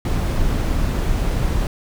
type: noise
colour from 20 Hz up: brown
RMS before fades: -19 dBFS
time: 0.05-1.67 s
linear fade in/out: 2 ms
effects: none